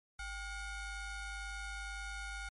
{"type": "ring-modulated tone", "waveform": "35% pulse", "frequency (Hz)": 740, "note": "F#5", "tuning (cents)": 0, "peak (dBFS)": -36, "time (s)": [0.19, 2.49], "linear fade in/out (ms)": 5, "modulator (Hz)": 689, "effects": ["MP3 48 kbps"]}